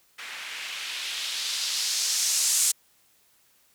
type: noise with low-pass filter sweep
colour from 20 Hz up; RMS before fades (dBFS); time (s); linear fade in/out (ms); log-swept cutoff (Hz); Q
violet; -28; 0.18-2.72; 10; 1900 to 8000; 1.6
effects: white hiss -63 dBFS RMS until 3.74 s